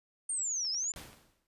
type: linear two-way sweep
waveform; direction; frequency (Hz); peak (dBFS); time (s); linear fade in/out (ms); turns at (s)
sine; down then up; 8930 to 4978 to 7260; -31; 0.29-0.92; 5; 0.7
type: click train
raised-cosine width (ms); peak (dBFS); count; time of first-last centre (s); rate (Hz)
0.2; -38; 6; 0.65-1.131; 10.4
type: noise with exponential decay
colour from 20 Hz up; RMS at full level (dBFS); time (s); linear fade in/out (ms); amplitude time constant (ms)
pink; -43; 0.96-1.47; 1; 110
effects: resampled to 32000 Hz